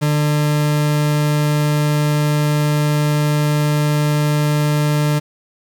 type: tone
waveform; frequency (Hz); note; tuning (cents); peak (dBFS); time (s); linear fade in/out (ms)
40% pulse; 149; D3; +25; -13; 0.01-5.2; 20
effects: 8-bit